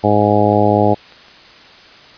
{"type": "harmonic tone", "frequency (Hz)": 104.1, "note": "G#2", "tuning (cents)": 5, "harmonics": [1, 2, 3, 4, 5, 6, 7, 8], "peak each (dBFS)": [-18, -18, -18, -18, -18, -18, -18, -18], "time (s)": [0.03, 0.95], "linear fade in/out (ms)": 20}
{"type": "clicks", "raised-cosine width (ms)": 0.3, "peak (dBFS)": -26, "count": 3, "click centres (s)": [0.53, 1.123, 1.283]}
{"effects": ["white hiss -41 dBFS RMS until 2.17 s", "resampled to 11025 Hz"]}